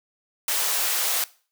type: high-pass noise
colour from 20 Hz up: white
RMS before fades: -24 dBFS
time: 0.48-1.24 s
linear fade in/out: 2 ms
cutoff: 470 Hz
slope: 24 dB/octave
effects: noise-tail reverb RT60 0.4 s tail -20 dB re dry